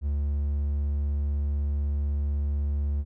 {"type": "tone", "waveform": "triangle", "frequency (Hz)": 72, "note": "D2", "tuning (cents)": -34, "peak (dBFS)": -22, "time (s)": [0.01, 3.05], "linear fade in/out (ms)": 50, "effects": []}